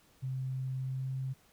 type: tone with pitch glide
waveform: sine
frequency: 130.81 to 132.1 Hz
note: C3 to C3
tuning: 0 to +17 cents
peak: -33 dBFS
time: 0.22-1.34 s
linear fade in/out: 20 ms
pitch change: +17 cents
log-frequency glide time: 0.73-1.15 s
effects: pink hiss -65 dBFS RMS until 1.52 s